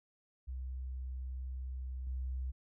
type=tone with level steps; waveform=sine; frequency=64.2 Hz; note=C2; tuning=32 cents flat; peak=-38 / -35 dBFS; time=0.47-2.52 s; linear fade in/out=20 ms; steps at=2.07 s; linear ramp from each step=2 ms; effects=none